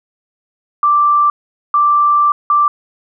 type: tone bursts at uneven times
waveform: sine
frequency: 1174.7 Hz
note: D6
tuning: in tune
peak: -8 dBFS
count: 3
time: 0.83-1.3 / 1.74-2.32 / 2.5-2.68 s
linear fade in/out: 2 ms
effects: none